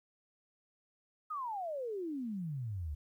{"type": "exponential sweep", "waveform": "sine", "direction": "down", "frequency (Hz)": [1286, 69.3], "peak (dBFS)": -36, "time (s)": [1.3, 2.95], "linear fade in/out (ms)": 10, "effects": ["12-bit"]}